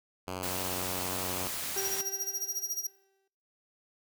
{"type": "tone with vibrato", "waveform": "5% pulse", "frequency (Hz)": 91.7, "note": "F#2", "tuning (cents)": -15, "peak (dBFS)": -24, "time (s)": [0.27, 1.48], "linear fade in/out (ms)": 10, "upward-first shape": "square", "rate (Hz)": 3.6, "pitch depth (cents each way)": 11}
{"type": "noise", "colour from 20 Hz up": "white", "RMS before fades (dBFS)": -36, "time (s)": [0.43, 2.01], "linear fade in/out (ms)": 0}
{"type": "tone with exponential decay", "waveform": "35% pulse", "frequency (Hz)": 388.2, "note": "G4", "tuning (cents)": -17, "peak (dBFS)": -33, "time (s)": [1.76, 3.28], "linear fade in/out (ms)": 5, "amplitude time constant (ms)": 330}
{"type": "tone with tremolo", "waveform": "sawtooth", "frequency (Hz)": 5710, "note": "F8", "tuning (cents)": 37, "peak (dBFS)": -27, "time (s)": [1.77, 2.87], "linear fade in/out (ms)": 5, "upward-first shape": "sine", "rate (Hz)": 14, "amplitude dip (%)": 85}
{"effects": ["noise-tail reverb RT60 0.6 s tail -21 dB re dry"]}